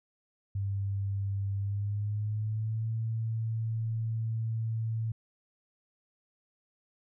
sine tone with pitch glide, 99 to 112.41 Hz, G2 to A2, +18 to +38 cents, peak -29 dBFS, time 0.55-5.12 s, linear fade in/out 5 ms, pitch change +220 cents, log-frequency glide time 1.53-2.91 s, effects none

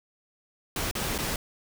pink noise with dropouts, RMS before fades -30 dBFS, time 0.76-1.36 s, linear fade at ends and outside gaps 2 ms, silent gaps 0.912-0.952 / 1.18-1.186 s, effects none

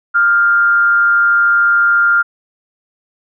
sine tone with frequency modulation, 1396.9 Hz, F6, in tune, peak -8 dBFS, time 0.14-2.23 s, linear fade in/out 20 ms, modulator 167 Hz, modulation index 0.34, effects none

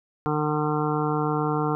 harmonic tone, 151.1 Hz, D3, 50 cents sharp, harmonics 1 / 2 / 3 / 5 / 6 / 7 / 8 / 9, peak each -27 / -28 / -28 / -31 / -34 / -33 / -34 / -34 dBFS, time 0.26-1.75 s, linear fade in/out 0 ms, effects none

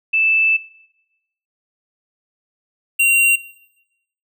sine / square tone pair in turn, 2637 / 2757 Hz, E7 / F7, 0 / -23 cents, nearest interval minor second, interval 77 cents, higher second, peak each -13 / -12 dBFS, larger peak second, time 0.13-0.57 / 2.99-3.36 s, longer first, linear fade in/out 10 ms, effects noise-tail reverb RT60 0.9 s tail -19 dB re dry

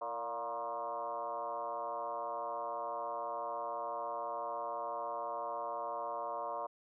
sine tone with frequency modulation, 826 Hz, G#5, 10 cents flat, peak -36 dBFS, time 0.01-6.67 s, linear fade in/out 10 ms, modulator 122 Hz, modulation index 2.6, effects none

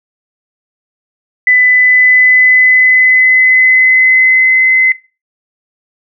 sine tone with pitch glide, 2000 to 2046 Hz, B6 to C7, +21 to -39 cents, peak -4 dBFS, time 1.47-4.92 s, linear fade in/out 2 ms, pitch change +40 cents, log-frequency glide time 1.68-4.7 s, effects noise-tail reverb RT60 0.3 s tail -20 dB re dry

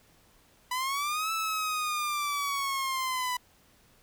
sawtooth linear two-way sweep, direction up then down, 988 to 1318.5 to 988 Hz, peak -25 dBFS, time 0.71-3.37 s, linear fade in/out 5 ms, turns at 1.32 s, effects pink hiss -62 dBFS RMS until 4.02 s

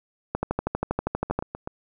two click trains, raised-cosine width 1 ms, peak -17 / -10 dBFS, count 4 / 14, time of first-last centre 1.3-1.675 / 0.35-1.39 s, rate 8.01 / 12.5 Hz, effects none

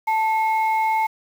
sine tone pair together, 881 / 2168 Hz, A5 / C#7, +2 / -39 cents, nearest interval octave + major third, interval 1559 cents, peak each -17 / -26 dBFS, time 0.07-1.07 s, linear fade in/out 10 ms, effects tanh soft clip ceiling -11 dBFS + 7-bit

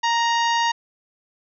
harmonic tone with a mistuned harmonic, 932.3 Hz, A#5, in tune, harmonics 1 / 2 / 3 / 4 / 5 / 6 / 7, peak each -19 / -25 / -29 / -31 / -33 / -35 / -36 dBFS, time 0.03-0.72 s, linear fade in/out 10 ms, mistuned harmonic 3, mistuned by +27 cents, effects none

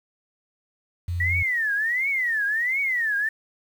sine tone, 87.31 Hz, F2, in tune, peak -24 dBFS, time 1.08-1.43 s, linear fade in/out 5 ms
sine tone with vibrato, 1907 Hz, A#6, 39 cents sharp, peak -21 dBFS, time 1.2-3.29 s, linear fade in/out 5 ms, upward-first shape triangle, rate 1.4 Hz, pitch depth 300 cents each way
effects 8-bit

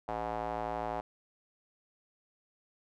square tone with band-pass filter, 56 Hz, A1, 31 cents sharp, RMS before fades -36 dBFS, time 0.08-1.01 s, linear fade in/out 5 ms, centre 770 Hz, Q 2.9, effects none

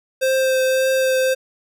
square tone with vibrato, 523.3 Hz, C5, in tune, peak -16 dBFS, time 0.21-1.35 s, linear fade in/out 20 ms, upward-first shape triangle, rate 1.8 Hz, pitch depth 14 cents each way, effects none

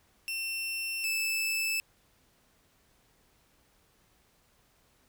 sawtooth tone pair in turn, 2700 / 2629 Hz, E7 / E7, +41 / -5 cents, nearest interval unison, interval 46 cents, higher first, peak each -29 / -25 dBFS, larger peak second, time 0.28-1.04 / 1.04-1.8 s, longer neither, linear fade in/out 0 ms, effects pink hiss -67 dBFS RMS until 5.08 s

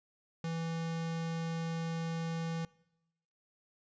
square tone, 164.81 Hz, E3, in tune, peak -35 dBFS, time 0.44-2.65 s, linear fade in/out 2 ms, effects noise-tail reverb RT60 0.9 s tail -23 dB re dry + resampled to 16000 Hz

